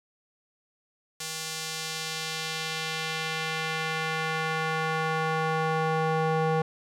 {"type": "tone with band-pass filter sweep", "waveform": "square", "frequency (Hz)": 159.2, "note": "D#3", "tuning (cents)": 40, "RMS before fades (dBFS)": -29, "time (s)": [1.2, 6.62], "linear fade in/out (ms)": 5, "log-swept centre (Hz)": [6800, 670], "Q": 0.9, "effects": []}